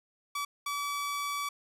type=tone bursts at uneven times; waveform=sawtooth; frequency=1147 Hz; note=D6; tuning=41 cents flat; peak=-28 dBFS; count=2; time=0.35-0.45 / 0.66-1.49 s; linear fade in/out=5 ms; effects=resampled to 32000 Hz